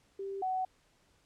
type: tone pair in turn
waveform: sine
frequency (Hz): 392 / 748.4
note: G4 / F#5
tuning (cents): 0 / +20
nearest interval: major seventh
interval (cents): 1120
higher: second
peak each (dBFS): -36 / -30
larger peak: second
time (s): 0.19-0.42 / 0.42-0.65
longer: neither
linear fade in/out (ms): 5
effects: pink hiss -69 dBFS RMS until 1.25 s + low-pass 9000 Hz 12 dB/octave